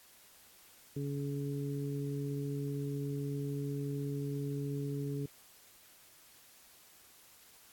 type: harmonic tone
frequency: 141.3 Hz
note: C#3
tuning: 34 cents sharp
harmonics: 1 / 2 / 3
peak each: -36 / -40 / -42 dBFS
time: 0.96-5.26 s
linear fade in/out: 5 ms
effects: white hiss -60 dBFS RMS until 7.72 s + AAC 64 kbps